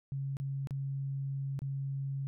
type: tone with dropouts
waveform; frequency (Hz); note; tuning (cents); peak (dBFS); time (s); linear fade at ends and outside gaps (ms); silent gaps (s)
sine; 137.1; C#3; -19; -33; 0.12-2.27; 0; 0.369-0.4 / 0.672-0.708 / 1.591-1.619
effects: none